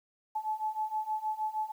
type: beating tone pair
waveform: sine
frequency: 860 / 866.4 Hz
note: A5 / A5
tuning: -40 / -27 cents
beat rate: 6.4 Hz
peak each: -35 / -33 dBFS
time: 0.35-1.72 s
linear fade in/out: 10 ms
effects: 10-bit